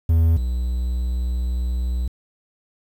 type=tone pair in turn; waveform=triangle; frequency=82 / 61.43 Hz; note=E2 / B1; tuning=-9 / -9 cents; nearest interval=perfect fourth; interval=500 cents; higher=first; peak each=-11 / -18 dBFS; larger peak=first; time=0.09-0.37 / 0.37-2.08 s; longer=second; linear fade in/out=5 ms; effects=8-bit